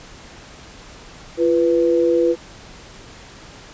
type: tone pair together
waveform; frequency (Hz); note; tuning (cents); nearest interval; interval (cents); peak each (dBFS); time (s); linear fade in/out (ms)
sine; 343 / 493.9; F4 / B4; -31 / 0; tritone; 631; -16; 1.37-2.36; 50
effects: pink hiss -41 dBFS RMS until 3.73 s + resampled to 16000 Hz